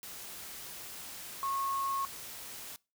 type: tone in noise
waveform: sine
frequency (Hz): 1093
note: C#6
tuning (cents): -25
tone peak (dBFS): -31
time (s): 1.43-2.05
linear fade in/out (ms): 0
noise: white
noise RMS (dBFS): -45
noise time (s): 0.03-2.76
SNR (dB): +11
effects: noise-tail reverb RT60 0.3 s tail -24 dB re dry